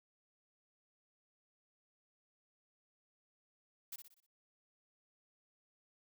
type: noise with echo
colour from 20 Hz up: blue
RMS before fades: -45 dBFS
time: 3.92-3.96 s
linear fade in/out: 5 ms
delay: 61 ms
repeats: 5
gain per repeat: -7 dB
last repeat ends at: 4.265 s
effects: none